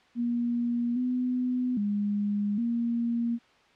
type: tone with pitch steps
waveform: sine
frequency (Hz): 238.4 / 250.5 / 205.1 / 234.6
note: A#3 / B3 / G#3 / A#3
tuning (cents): +39 / +25 / -21 / +11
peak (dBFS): -25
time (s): 0.15-3.39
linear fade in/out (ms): 50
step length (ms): 810
effects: white hiss -60 dBFS RMS until 3.75 s + low-pass 3000 Hz 12 dB/octave